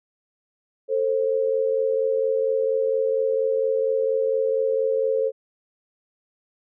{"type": "tone pair together", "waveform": "sine", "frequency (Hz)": [445.7, 530], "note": ["A4", "C5"], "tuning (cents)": [22, 22], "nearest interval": "minor third", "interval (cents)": 300, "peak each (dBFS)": -22, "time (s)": [0.88, 5.32], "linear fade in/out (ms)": 50, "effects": []}